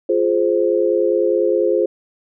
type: chord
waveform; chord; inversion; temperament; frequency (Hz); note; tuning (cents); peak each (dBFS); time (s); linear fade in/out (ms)
sine; F minor; none; just; 349.2 / 419.1 / 523.8; F4 / Ab4 / C5; 0 / +16 / +2; -18; 0.09-1.86; 5
effects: none